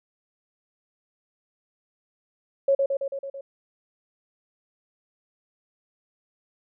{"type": "tone with echo", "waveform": "sine", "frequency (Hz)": 550, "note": "C#5", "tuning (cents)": -14, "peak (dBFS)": -16, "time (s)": [2.68, 2.75], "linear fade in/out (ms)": 5, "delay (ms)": 110, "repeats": 6, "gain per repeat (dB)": -3, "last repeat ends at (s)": 3.41, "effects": []}